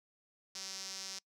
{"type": "tone with band-pass filter", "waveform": "sawtooth", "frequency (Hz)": 191.5, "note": "G3", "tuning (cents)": -40, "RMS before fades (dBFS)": -44, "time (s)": [0.55, 1.19], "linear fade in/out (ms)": 5, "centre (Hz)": 5500, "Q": 3.7, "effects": ["noise-tail reverb RT60 0.1 s tail -25 dB re dry"]}